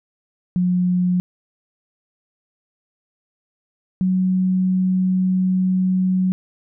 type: tone pair in turn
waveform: sine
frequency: 180 / 185.6 Hz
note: F#3 / F#3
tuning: -47 / +6 cents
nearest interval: minor second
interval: 53 cents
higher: second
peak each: -15 dBFS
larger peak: neither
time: 0.56-1.2 / 4.01-6.32 s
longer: second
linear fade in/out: 0 ms
effects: none